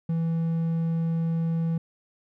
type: tone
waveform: triangle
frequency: 164.81 Hz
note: E3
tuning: in tune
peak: -21 dBFS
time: 0.09-1.78 s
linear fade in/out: 5 ms
effects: none